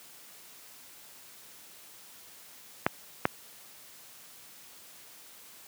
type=clicks; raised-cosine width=0.5 ms; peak=-7 dBFS; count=2; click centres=2.865 / 3.254 s; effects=white hiss -52 dBFS RMS until 5.67 s + high-pass 100 Hz 12 dB/octave